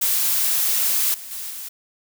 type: noise with level steps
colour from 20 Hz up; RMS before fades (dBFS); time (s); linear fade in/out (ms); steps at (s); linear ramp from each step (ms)
blue; -20 / -36 / -31 / -33; 0.01-1.69; 10; 1.14 / 1.31 / 1.5; 2
effects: none